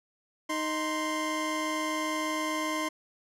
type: tone pair together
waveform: 25% pulse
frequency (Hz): 311.1 / 1046.4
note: D#4 / C6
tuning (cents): 0 / 0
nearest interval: octave + major sixth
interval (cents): 2100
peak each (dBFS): -28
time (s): 0.49-2.89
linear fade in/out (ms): 10
effects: low-pass 11000 Hz 12 dB/octave